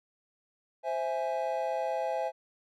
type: chord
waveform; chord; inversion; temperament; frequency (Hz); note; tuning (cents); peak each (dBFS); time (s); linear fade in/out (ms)
triangle; C augmented; none; equal; 523.3 / 659.3 / 830.6; C5 / E5 / G#5; 0 / 0 / 0; -32 / -31 / -32; 0.83-2.32; 50
effects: none